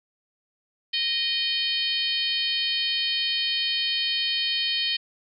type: harmonic tone with a mistuned harmonic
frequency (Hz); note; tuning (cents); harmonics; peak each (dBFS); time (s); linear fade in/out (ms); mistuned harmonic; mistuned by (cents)
622.3; D#5; 0; 3 / 4 / 5 / 6 / 7 / 8; -35 / -33 / -26 / -32 / -28 / -38; 0.93-4.97; 10; 4; -26
effects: none